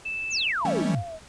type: tone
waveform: sine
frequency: 2637 Hz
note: E7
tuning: in tune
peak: -28 dBFS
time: 0.05-0.52 s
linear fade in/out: 10 ms
type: exponential sweep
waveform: sine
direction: down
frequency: 7459 to 82 Hz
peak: -24 dBFS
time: 0.3-1.04 s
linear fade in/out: 50 ms
type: tone with vibrato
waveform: sine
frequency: 667 Hz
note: E5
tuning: 20 cents sharp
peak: -34 dBFS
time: 0.6-1.2 s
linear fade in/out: 50 ms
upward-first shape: sine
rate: 3 Hz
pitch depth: 85 cents each way
type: chord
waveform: 45% pulse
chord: A dominant seventh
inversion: second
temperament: equal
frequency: 164.81 / 196 / 220 / 277.2 Hz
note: E3 / G3 / A3 / C#4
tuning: 0 / 0 / 0 / 0 cents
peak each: -32 dBFS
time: 0.65-0.95 s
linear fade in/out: 2 ms
effects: pink hiss -49 dBFS RMS until 1.28 s + resampled to 22050 Hz